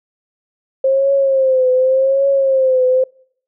sine tone with vibrato, 530 Hz, C5, 22 cents sharp, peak -10 dBFS, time 0.84-3.04 s, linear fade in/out 5 ms, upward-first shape triangle, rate 0.87 Hz, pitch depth 79 cents each way, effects noise-tail reverb RT60 0.6 s tail -25 dB re dry

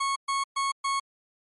40% pulse tone bursts, 1100 Hz, C#6, 14 cents flat, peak -24 dBFS, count 4, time 0-1 s, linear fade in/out 10 ms, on 160 ms, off 120 ms, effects MP3 48 kbps

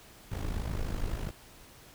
brown noise with amplitude modulation, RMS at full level -30 dBFS, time 0.31-1.31 s, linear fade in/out 10 ms, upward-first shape sine, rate 52.4 Hz, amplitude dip 75%, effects pink hiss -54 dBFS RMS until 1.94 s

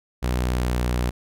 sawtooth tone with pitch glide, 61.9 to 61.08 Hz, B1 to B1, +5 to -18 cents, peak -17 dBFS, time 0.22-1.11 s, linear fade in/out 20 ms, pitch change -23 cents, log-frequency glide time 0.36-0.8 s, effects none

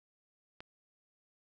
click, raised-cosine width 0.3 ms, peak -30 dBFS, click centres 0.605 s, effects none

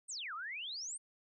sine exponential two-way sweep, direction down then up, 9100 to 1174.7 to 9100 Hz, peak -40 dBFS, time 0.08-0.98 s, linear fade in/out 20 ms, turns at 0.34 s, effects none

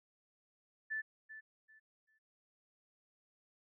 sine tone with echo, 1754 Hz, A6, 6 cents flat, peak -36 dBFS, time 0.9-1.02 s, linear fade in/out 20 ms, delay 390 ms, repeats 3, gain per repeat -12 dB, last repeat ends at 2.19 s, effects none

